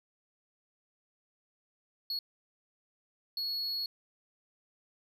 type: tone bursts at uneven times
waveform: triangle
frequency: 4351 Hz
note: C#8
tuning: 33 cents flat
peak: -31 dBFS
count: 2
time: 2.1-2.19 / 3.37-3.86 s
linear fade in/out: 2 ms
effects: none